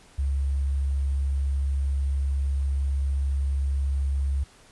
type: tone with sample-and-hold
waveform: sine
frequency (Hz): 68.9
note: C#2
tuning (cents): -10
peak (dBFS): -22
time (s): 0.18-4.44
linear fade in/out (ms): 10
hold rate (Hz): 8820
effects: pink hiss -54 dBFS RMS until 4.71 s + resampled to 24000 Hz